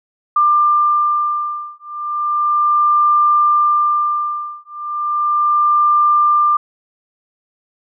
sine beating tone pair, 1192 / 1192.35 Hz, D6 / D6, +25 / +26 cents, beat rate 0.35 Hz, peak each -15 dBFS, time 0.36-6.57 s, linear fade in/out 5 ms, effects none

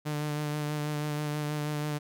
sawtooth tone with vibrato, 149.4 Hz, D3, 30 cents sharp, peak -26 dBFS, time 0.05-1.99 s, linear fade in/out 20 ms, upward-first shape sine, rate 6.2 Hz, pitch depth 20 cents each way, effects none

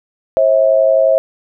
sine tone pair together, 536 / 647.4 Hz, C5 / E5, +42 / -31 cents, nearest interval minor third, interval 327 cents, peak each -11 dBFS, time 0.37-1.18 s, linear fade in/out 0 ms, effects none

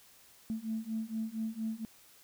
sine beating tone pair, 219.4 / 223.7 Hz, A3 / A3, -5 / +29 cents, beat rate 4.3 Hz, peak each -37 / -36 dBFS, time 0.5-1.85 s, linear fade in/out 0 ms, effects tanh soft clip ceiling -26 dBFS + white hiss -60 dBFS RMS until 2.23 s

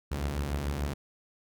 sawtooth beating tone pair, 65.41 / 72.31 Hz, C2 / D2, 0 / -26 cents, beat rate 6.9 Hz, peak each -32 / -27 dBFS, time 0.11-0.94 s, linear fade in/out 10 ms, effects none

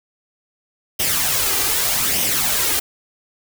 white noise with flanger, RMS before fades -19 dBFS, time 0.99-2.8 s, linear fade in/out 10 ms, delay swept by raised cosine 0.34 to 2.54 ms, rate 0.82 Hz, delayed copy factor +0.55, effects none

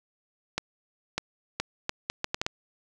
accelerating click train, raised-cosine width 0.2 ms, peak -10 dBFS, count 9, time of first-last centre 0.58-2.465 s, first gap 600 ms, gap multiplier 0.7, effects none

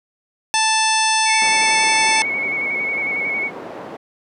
harmonic tone, 880 Hz, A5, in tune, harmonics 1 / 2 / 3 / 4 / 5 / 6 / 7 / 9 / 10, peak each -18 / -24 / -22 / -25 / -28 / -24 / -24 / -31 / -26 dBFS, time 0.54-2.22 s, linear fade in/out 0 ms
sine tone with vibrato, 2215 Hz, C#7, 2 cents flat, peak -19 dBFS, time 1.25-3.51 s, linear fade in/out 50 ms, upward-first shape square, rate 11 Hz, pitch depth 23 cents each way
white band-pass noise, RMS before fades -33 dBFS, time 1.41-3.97 s, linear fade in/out 10 ms, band 220 to 710 Hz, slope 12 dB/octave
effects none

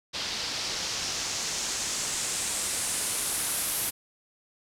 white noise with low-pass filter sweep, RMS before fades -31 dBFS, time 0.13-3.91 s, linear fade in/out 20 ms, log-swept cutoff 4500 to 12000 Hz, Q 2.1, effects none

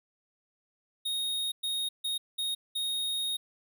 square tone bursts at uneven times, 3729 Hz, A#7, in tune, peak -30 dBFS, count 5, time 1.05-1.52 / 1.63-1.89 / 2.04-2.18 / 2.38-2.55 / 2.75-3.37 s, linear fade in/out 10 ms, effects none

